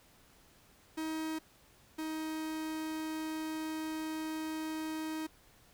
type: tone pair in turn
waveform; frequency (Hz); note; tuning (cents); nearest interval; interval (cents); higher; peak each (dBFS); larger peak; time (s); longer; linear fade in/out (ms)
45% pulse; 316.5 / 314.7; D#4 / D#4; +30 / +20; unison; 10; first; -35 / -36; first; 0.97-1.39 / 1.98-5.27; second; 10
effects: pink hiss -63 dBFS RMS until 5.73 s